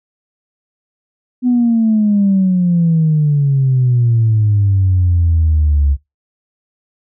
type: exponential sweep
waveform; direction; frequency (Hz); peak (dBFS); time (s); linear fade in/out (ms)
sine; down; 251.8 to 68.8; -8; 1.42-5.97; 50
effects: noise-tail reverb RT60 0.2 s tail -22 dB re dry + tanh soft clip ceiling -5 dBFS